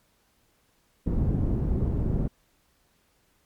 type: low-pass noise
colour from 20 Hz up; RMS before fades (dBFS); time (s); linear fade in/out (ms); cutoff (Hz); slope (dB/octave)
pink; -25; 1.06-2.28; 10; 260; 12
effects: pink hiss -67 dBFS RMS until 3.45 s + MP3 96 kbps